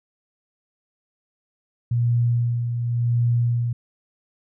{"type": "tone with tremolo", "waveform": "sine", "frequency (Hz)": 119.2, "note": "A#2", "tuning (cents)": 39, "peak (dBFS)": -16, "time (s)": [1.91, 3.73], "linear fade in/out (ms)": 5, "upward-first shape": "sine", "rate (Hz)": 0.91, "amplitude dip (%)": 50, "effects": []}